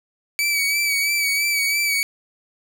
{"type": "tone with vibrato", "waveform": "sawtooth", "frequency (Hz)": 2288, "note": "D7", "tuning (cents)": -46, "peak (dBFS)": -15, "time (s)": [0.39, 2.03], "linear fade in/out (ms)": 0, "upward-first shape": "sine", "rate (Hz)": 3, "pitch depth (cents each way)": 37, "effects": []}